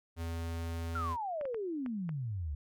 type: tone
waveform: square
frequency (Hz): 83.3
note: E2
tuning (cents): +19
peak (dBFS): -36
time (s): 0.16-1.17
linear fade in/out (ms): 50
type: exponential sweep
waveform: sine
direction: down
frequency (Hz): 1422 to 68.1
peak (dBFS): -34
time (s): 0.95-2.55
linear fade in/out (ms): 5
type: clicks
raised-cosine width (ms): 0.5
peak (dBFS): -31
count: 5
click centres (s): 1.412 / 1.454 / 1.545 / 1.862 / 2.092
effects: none